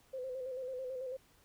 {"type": "tone with vibrato", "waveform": "sine", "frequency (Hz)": 515, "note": "C5", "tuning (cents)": -28, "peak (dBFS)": -38, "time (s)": [0.13, 1.17], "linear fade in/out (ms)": 10, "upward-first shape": "square", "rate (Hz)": 9.1, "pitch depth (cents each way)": 43, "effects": ["pink hiss -67 dBFS RMS until 1.44 s"]}